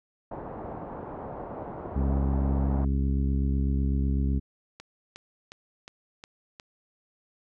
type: low-pass noise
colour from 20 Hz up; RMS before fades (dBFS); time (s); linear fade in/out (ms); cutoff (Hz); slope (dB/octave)
white; -38; 0.31-2.85; 5; 890; 24
type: harmonic tone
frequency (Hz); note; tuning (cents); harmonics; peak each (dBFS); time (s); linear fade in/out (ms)
68; C#2; -33; 1 / 2 / 3 / 4 / 5 / 6; -24 / -31 / -32 / -34 / -46 / -44; 1.95-4.4; 20
type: click train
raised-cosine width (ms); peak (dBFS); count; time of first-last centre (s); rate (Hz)
0.2; -25; 6; 4.8-6.599; 2.78
effects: none